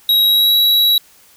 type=tone with pitch glide; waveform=square; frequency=3834 to 3888 Hz; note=A#7 to B7; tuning=+48 to -28 cents; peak=-10 dBFS; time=0.09-0.98 s; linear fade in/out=2 ms; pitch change=+24 cents; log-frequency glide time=0.23-0.56 s; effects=white hiss -48 dBFS RMS until 1.36 s